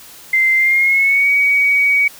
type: tone with pitch glide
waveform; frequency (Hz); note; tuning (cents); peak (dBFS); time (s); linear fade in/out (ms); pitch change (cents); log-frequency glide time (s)
sine; 2082 to 2257; C7 to C#7; -9 to +31; -10; 0.33-2.08; 5; +140; 0.56-1.3
effects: white hiss -39 dBFS RMS until 2.19 s